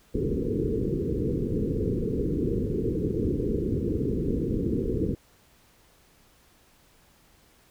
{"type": "low-pass noise", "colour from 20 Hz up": "white", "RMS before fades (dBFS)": -27, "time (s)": [0.14, 5.15], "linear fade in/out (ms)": 10, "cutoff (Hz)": 470, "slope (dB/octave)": 96, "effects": ["pink hiss -60 dBFS RMS until 7.7 s"]}